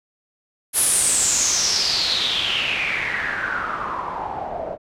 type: noise with low-pass filter sweep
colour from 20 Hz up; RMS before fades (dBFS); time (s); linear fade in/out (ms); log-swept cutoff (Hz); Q
white; -22; 0.73-4.78; 50; 11000 to 600; 6.6
effects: none